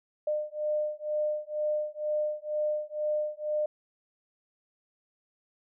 sine beating tone pair, 603 / 605.1 Hz, D5 / D#5, +46 / -48 cents, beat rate 2.1 Hz, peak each -31 dBFS, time 0.27-3.66 s, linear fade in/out 5 ms, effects none

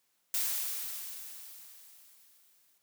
blue noise with exponential decay, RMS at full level -30 dBFS, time 0.34-2.78 s, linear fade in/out 1 ms, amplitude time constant 530 ms, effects white hiss -75 dBFS RMS until 2.82 s + high-pass 100 Hz 12 dB/octave

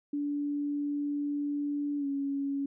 sine tone with pitch glide, 289.4 to 278.6 Hz, D4 to C#4, -25 to +9 cents, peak -29 dBFS, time 0.13-2.66 s, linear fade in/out 5 ms, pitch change -66 cents, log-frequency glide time 1.98-2.06 s, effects none

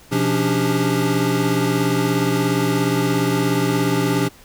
square tone cluster, 126.5 / 173.8 / 279.9 / 296.9 / 399.4 Hz, B2 / F3 / C#4 / D4 / G4, +42 / -8 / +17 / +19 / +32 cents, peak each -24 dBFS, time 0.11-4.29 s, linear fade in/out 20 ms, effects pink hiss -47 dBFS RMS until 4.44 s

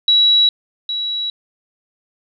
sine tone pair in turn, 3900 / 3900 Hz, B7 / B7, -23 / -23 cents, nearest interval unison, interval 0 cents, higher neither, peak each -9 / -19 dBFS, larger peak first, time 0.08-0.49 / 0.89-1.3 s, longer neither, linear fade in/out 2 ms, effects none

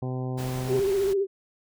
harmonic tone, 128.1 Hz, C3, 36 cents flat, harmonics 1 / 2 / 3 / 4 / 5 / 6 / 7 / 8, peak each -29 / -35 / -37 / -41 / -45 / -42 / -50 / -50 dBFS, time 0.02-0.8 s, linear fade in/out 5 ms
pink noise, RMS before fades -39 dBFS, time 0.37-1.14 s, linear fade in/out 20 ms
sine tone with vibrato, 392 Hz, G4, in tune, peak -21 dBFS, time 0.67-1.27 s, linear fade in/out 50 ms, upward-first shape sine, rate 15 Hz, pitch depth 53 cents each way
effects none

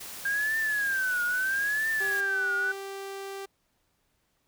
white noise, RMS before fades -41 dBFS, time 0-2.21 s, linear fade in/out 10 ms
sine tone with vibrato, 1602 Hz, G6, 37 cents sharp, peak -25 dBFS, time 0.25-2.72 s, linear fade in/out 5 ms, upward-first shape triangle, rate 0.76 Hz, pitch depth 200 cents each way
sawtooth tone, 392 Hz, G4, in tune, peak -32 dBFS, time 2-3.46 s, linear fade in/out 10 ms
effects pink hiss -73 dBFS RMS until 4.47 s

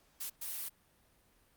blue noise bursts at uneven times, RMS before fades -40 dBFS, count 2, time 0.2-0.3 / 0.41-0.69 s, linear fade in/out 10 ms, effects pink hiss -69 dBFS RMS until 1.56 s + Opus 48 kbps

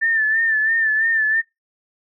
sine tone with vibrato, 1777 Hz, A6, 17 cents sharp, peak -15 dBFS, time 0.01-1.42 s, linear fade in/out 20 ms, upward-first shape sine, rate 3 Hz, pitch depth 52 cents each way, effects noise-tail reverb RT60 0.2 s tail -25 dB re dry

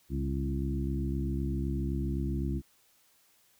harmonic tone with a mistuned harmonic, 67.8 Hz, C#2, 38 cents flat, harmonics 1 / 2 / 3 / 4 / 5, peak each -32 / -35 / -37 / -38 / -39 dBFS, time 0.09-2.62 s, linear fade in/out 50 ms, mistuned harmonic 2, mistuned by +48 cents, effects white hiss -66 dBFS RMS until 3.59 s

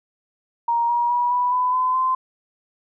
sine tone with pitch steps, 938 / 953.3 / 968.8 / 984.6 / 1000.7 / 1017 / 1033.6 Hz, A#5 / A#5 / B5 / B5 / B5 / C6 / C6, +11 / +39 / -34 / -6 / +23 / -50 / -21 cents, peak -17 dBFS, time 0.68-2.15 s, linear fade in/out 5 ms, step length 210 ms, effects none

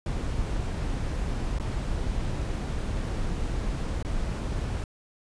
brown noise with dropouts, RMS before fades -29 dBFS, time 0.06-4.84 s, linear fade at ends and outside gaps 1 ms, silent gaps 1.586-1.598 / 4.027-4.048 s, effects resampled to 22050 Hz

